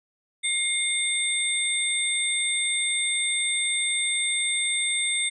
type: tone cluster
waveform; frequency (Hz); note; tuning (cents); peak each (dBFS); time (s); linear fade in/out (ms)
sine; 2131 / 3612 / 8520; C7 / A7 / C9; +31 / +45 / +30; -27; 0.43-5.3; 20
effects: none